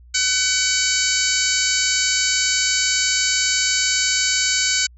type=harmonic tone with a mistuned harmonic; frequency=754 Hz; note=F#5; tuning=32 cents sharp; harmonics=2 / 3 / 4 / 5 / 6 / 7 / 8 / 9 / 10; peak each=-26 / -25 / -28 / -28 / -23 / -28 / -26 / -24 / -26 dBFS; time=0.14-4.87 s; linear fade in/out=10 ms; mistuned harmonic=5; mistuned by=+48 cents; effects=added 60 Hz sine -43 dBFS peak until 4.97 s